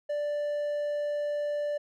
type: tone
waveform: triangle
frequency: 587.3 Hz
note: D5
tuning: in tune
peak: -26 dBFS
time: 0.09-1.78 s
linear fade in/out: 10 ms
effects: none